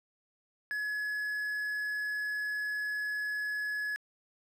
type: tone with quantisation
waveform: triangle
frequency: 1695 Hz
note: G#6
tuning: 35 cents sharp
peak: -30 dBFS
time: 0.71-3.96 s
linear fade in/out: 0 ms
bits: 8
effects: low-pass 12000 Hz 12 dB/octave